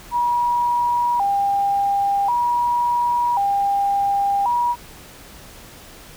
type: tone with vibrato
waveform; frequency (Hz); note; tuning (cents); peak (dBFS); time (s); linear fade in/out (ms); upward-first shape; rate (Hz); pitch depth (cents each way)
sine; 877; A5; -6; -16; 0.11-4.76; 50; square; 0.46; 160
effects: pink hiss -42 dBFS RMS until 6.16 s